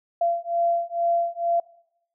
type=beating tone pair; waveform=sine; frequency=683 / 685.2 Hz; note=F5 / F5; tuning=-39 / -33 cents; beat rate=2.2 Hz; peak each=-24 dBFS; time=0.21-1.6 s; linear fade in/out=5 ms; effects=noise-tail reverb RT60 0.8 s tail -22 dB re dry